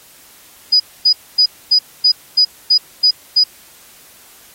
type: tone bursts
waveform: sine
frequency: 4946 Hz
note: D#8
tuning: 11 cents flat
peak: -7 dBFS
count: 9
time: 0.72-3.44 s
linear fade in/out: 10 ms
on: 80 ms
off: 250 ms
effects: white hiss -44 dBFS RMS until 4.54 s + AAC 48 kbps